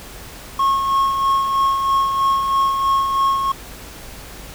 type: tone with tremolo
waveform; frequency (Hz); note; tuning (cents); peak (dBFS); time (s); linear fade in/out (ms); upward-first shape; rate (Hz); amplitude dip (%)
triangle; 1089; C#6; -31; -11; 0.59-3.52; 5; sine; 3.1; 45
effects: added 50 Hz sine -41 dBFS peak until 4.54 s + pink hiss -37 dBFS RMS until 4.54 s